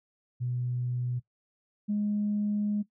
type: tone pair in turn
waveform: sine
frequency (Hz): 123.47 / 207.7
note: B2 / G#3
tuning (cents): 0 / 0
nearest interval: major sixth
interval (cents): 900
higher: second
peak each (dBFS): -28 / -25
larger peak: second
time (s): 0.4-1.2 / 1.88-2.83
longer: second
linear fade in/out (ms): 20
effects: noise-tail reverb RT60 0.1 s tail -17 dB re dry + tanh soft clip ceiling -21 dBFS